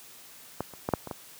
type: clicks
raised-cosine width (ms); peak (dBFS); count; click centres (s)
1; -15 / -30 / -14 / -8 / -23 / -19; 6; 0.606 / 0.737 / 0.889 / 0.937 / 1.073 / 1.112
effects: white hiss -50 dBFS RMS until 1.39 s + high-pass 80 Hz 12 dB/octave